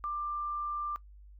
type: tone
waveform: sine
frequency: 1186 Hz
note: D6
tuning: 17 cents sharp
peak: -32 dBFS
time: 0.04-0.96 s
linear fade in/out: 0 ms
effects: noise-tail reverb RT60 0.1 s tail -19 dB re dry + added 50 Hz sine -50 dBFS peak until 1.39 s